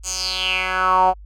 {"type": "tone with band-pass filter sweep", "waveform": "10% pulse", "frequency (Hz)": 185.9, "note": "F#3", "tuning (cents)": 8, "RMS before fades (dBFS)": -19, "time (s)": [0.03, 1.14], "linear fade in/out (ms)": 50, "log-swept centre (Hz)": [7500, 720], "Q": 5.1, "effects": ["added 50 Hz sine -37 dBFS peak until 1.25 s"]}